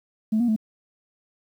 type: tone with pitch steps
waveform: sine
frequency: 218.1 / 239.4 / 218 Hz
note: A3 / A#3 / A3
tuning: -15 / +46 / -16 cents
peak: -17 dBFS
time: 0.32-0.563 s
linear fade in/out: 10 ms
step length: 81 ms
effects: tanh soft clip ceiling -15 dBFS + 9-bit